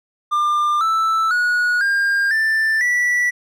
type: tone with pitch steps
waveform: triangle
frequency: 1197 / 1320.5 / 1456.8 / 1607.1 / 1772.9 / 1955.8 Hz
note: D6 / E6 / F#6 / G6 / A6 / B6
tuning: +33 / +3 / -27 / +43 / +13 / -17 cents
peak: -13 dBFS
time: 0.31-3.31 s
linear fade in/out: 20 ms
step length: 500 ms
effects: none